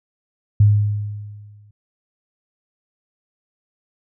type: tone with exponential decay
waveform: sine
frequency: 103.83 Hz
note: G#2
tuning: in tune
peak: -7 dBFS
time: 0.6-1.71 s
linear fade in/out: 5 ms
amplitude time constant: 240 ms
effects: none